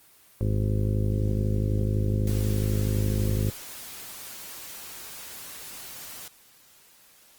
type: harmonic tone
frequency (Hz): 52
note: G#1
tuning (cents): +3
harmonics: 1 / 2 / 3 / 4 / 5 / 6 / 7 / 8 / 10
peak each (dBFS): -28 / -24 / -36 / -33 / -38 / -40 / -37 / -39 / -40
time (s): 0.41-3.5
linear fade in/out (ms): 0
type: noise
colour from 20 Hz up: white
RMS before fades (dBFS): -41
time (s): 2.27-6.28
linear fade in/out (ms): 2
effects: white hiss -56 dBFS RMS until 7.38 s + Opus 24 kbps